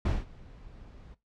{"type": "noise with ADSR envelope", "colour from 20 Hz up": "brown", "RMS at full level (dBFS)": -25, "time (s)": [0.05, 1.15], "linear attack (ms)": 8, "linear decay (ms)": 190, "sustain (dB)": -24, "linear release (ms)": 18, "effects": ["noise-tail reverb RT60 0.2 s tail -18 dB re dry", "low-pass 5000 Hz 12 dB/octave"]}